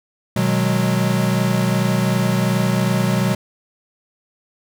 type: chord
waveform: square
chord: G# minor seventh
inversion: first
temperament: equal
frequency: 123.47 / 155.56 / 185 / 207.7 Hz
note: B2 / D#3 / F#3 / G#3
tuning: 0 / 0 / 0 / 0 cents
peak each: -21 / -26 / -20 / -24 dBFS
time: 0.36-3.35 s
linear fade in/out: 5 ms
effects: none